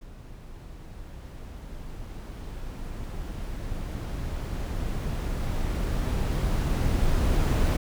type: noise with level ramp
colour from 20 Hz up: brown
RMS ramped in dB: -44 to -21 dBFS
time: 0.01-7.77 s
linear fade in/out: 10 ms
effects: none